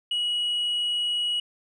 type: tone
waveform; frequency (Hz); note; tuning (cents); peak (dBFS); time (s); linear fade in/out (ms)
sine; 2913; F#7; -28; -21; 0.11-1.4; 5
effects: tanh soft clip ceiling -22 dBFS